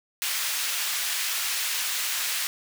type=high-pass noise; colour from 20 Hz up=pink; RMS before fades=-28 dBFS; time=0.22-2.47 s; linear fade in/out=0 ms; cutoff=2000 Hz; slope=12 dB/octave; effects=none